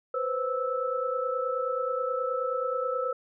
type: tone cluster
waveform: sine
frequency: 496.6 / 526 / 1313 Hz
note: B4 / C5 / E6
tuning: +9 / +9 / -7 cents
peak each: -31 dBFS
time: 0.14-3.13 s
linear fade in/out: 5 ms
effects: none